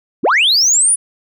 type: linear sweep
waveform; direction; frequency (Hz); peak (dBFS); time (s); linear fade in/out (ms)
sine; up; 146.83 to 10020; -7; 0.23-0.96; 20
effects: tanh soft clip ceiling -7 dBFS